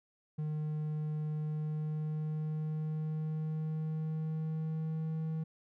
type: tone with pitch glide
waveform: triangle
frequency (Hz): 152.9 to 159.12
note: D#3 to D#3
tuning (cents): -30 to +39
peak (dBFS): -31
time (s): 0.38-5.44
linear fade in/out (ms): 10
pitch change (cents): +69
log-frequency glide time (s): 1.38-5.16
effects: none

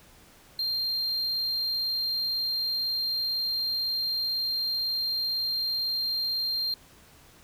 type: tone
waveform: triangle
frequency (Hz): 4186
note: C8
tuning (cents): 0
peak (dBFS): -25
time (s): 0.59-6.74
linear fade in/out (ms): 2
effects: pink hiss -55 dBFS RMS until 7.43 s

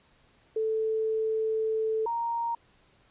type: tone pair in turn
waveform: sine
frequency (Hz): 440 / 932.3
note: A4 / A#5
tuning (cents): 0 / 0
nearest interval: octave + minor second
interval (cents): 1300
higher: second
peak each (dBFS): -25 / -27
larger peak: first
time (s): 0.56-2.06 / 2.06-2.55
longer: first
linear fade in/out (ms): 5
effects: pink hiss -63 dBFS RMS until 3.1 s + resampled to 8000 Hz

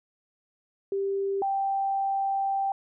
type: tone pair in turn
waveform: sine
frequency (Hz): 393.5 / 783.8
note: G4 / G5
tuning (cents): +7 / 0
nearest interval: octave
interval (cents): 1193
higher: second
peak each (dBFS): -25 / -24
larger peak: second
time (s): 0.92-1.42 / 1.42-2.72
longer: second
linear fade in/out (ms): 2
effects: none

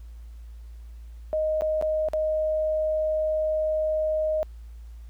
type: tone with dropouts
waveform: sine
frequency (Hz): 622.3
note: D#5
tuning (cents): 0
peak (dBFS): -22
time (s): 1.33-4.43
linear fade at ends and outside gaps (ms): 0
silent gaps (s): 1.61-1.62 / 1.813-1.824 / 2.086-2.134
effects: added 57 Hz sine -39 dBFS peak until 5.09 s + pink hiss -64 dBFS RMS until 5.09 s

